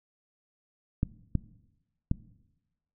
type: clicks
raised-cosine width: 5 ms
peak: -13 dBFS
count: 3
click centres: 1.031 / 1.353 / 2.114 s
effects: noise-tail reverb RT60 1.0 s tail -19 dB re dry